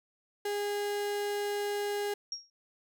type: tone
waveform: 35% pulse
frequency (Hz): 409.7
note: G#4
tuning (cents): -24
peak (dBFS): -29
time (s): 0.45-2.14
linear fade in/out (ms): 5
type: tone with exponential decay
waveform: sine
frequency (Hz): 5588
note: F8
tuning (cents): 0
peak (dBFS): -31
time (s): 2.32-2.5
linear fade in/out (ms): 2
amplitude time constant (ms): 39
effects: none